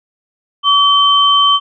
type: tone pair together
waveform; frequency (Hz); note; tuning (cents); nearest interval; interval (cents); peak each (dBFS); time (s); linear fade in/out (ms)
sine; 1142 / 3100; D6 / G7; -49 / -20; octave + perfect fourth; 1729; -10; 0.63-1.6; 50
effects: none